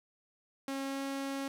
sawtooth tone with pitch glide, 272.1 to 273.8 Hz, C#4 to C#4, -32 to -21 cents, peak -31 dBFS, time 0.68-1.48 s, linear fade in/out 2 ms, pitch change +11 cents, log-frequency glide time 0.84-1.03 s, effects low-pass 12000 Hz 12 dB/octave + 10-bit

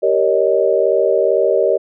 sine chord, Eb dominant seventh, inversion first, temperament just, 388.9 / 466.7 / 560 / 622.3 Hz, G4 / Bb4 / Db5 / Eb5, -14 / +2 / +18 / 0 cents, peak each -17 dBFS, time 0.02-1.78 s, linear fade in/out 20 ms, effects none

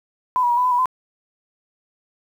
sine tone with pitch steps, 1006 / 967 / 955 / 994 / 1006 / 975 / 1021 Hz, B5 / B5 / A#5 / B5 / B5 / B5 / C6, +32 / -37 / +42 / +11 / +32 / -23 / -43 cents, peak -15 dBFS, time 0.36-0.857 s, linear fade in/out 0 ms, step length 71 ms, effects 8-bit

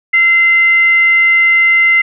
sine tone with frequency modulation, 2067 Hz, C7, 22 cents flat, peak -6 dBFS, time 0.13-2.02 s, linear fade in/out 10 ms, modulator 708 Hz, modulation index 0.25, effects none

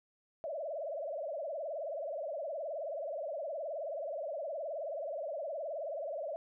sine tone with vibrato, 609 Hz, D#5, 37 cents flat, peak -36 dBFS, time 0.44-6.36 s, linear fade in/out 0 ms, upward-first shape triangle, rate 19 Hz, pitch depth 220 cents each way, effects none

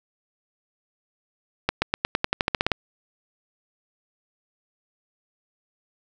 accelerating click train, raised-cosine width 0.3 ms, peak -4 dBFS, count 13, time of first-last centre 1.69-2.718 s, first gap 130 ms, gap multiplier 0.92, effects none

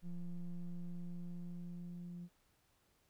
triangle ring-modulated tone, 87.31 Hz, F2, in tune, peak -36 dBFS, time 0.02-2.29 s, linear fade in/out 50 ms, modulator 87.2 Hz, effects tanh soft clip ceiling -32 dBFS + pink hiss -75 dBFS RMS until 3.09 s

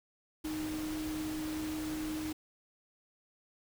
sine tone in noise, 310 Hz, D#4, 6 cents flat, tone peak -35 dBFS, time 0.44-2.33 s, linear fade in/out 10 ms, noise pink, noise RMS -44 dBFS, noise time 0.44-2.33 s, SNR +6 dB, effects none

